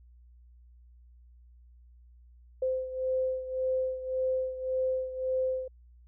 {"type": "beating tone pair", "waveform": "sine", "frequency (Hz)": [517, 518.8], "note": ["C5", "C5"], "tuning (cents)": [-21, -15], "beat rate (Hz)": 1.8, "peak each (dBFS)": [-29, -34], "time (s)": [2.62, 5.68], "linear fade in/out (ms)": 5, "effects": ["added 60 Hz sine -53 dBFS peak until 6.07 s"]}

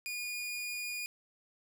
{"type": "tone", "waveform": "sawtooth", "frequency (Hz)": 2442, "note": "D#7", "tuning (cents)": -33, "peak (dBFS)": -33, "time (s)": [0.06, 1.06], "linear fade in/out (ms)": 0, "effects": []}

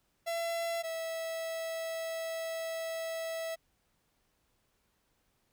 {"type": "tone pair in turn", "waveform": "45% pulse", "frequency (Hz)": [673, 653.5], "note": ["E5", "E5"], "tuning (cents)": [36, -15], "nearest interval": "minor second", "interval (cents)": 51, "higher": "first", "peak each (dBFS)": [-32, -35], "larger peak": "first", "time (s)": [[0.26, 0.83], [0.83, 3.56]], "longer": "second", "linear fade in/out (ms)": 20, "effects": ["pink hiss -75 dBFS RMS until 5.52 s"]}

